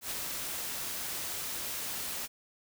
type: noise with ADSR envelope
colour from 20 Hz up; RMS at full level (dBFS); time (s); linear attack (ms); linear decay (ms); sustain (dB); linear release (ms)
white; -35; 0.01-2.28; 91; 32; -2; 35
effects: none